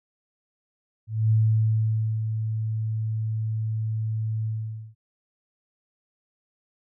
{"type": "tone with ADSR envelope", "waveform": "sine", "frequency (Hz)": 110, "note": "A2", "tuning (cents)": 0, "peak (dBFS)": -16, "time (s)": [1.07, 4.95], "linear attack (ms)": 240, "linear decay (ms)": 900, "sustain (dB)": -8, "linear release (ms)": 490, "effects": []}